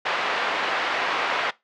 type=band-pass noise; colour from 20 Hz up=pink; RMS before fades=-25 dBFS; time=0.05-1.51 s; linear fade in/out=10 ms; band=730 to 2700 Hz; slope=12 dB/octave; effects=noise-tail reverb RT60 0.2 s tail -20 dB re dry + low-pass 5000 Hz 12 dB/octave